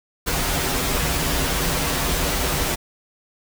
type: noise with comb filter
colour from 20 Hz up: pink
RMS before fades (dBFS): -22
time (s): 0.26-2.76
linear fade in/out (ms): 20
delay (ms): 9.3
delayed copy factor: -0.9
effects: none